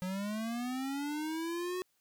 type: linear sweep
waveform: square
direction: up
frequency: 180.4 to 370 Hz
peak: -35 dBFS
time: 0.02-1.82 s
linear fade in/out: 0 ms
effects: white hiss -75 dBFS RMS until 2 s